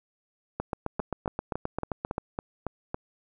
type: two click trains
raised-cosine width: 1 ms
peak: -16 / -15 dBFS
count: 8 / 13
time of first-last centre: 1-2.944 / 0.6-2.181 s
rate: 3.6 / 7.59 Hz
effects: none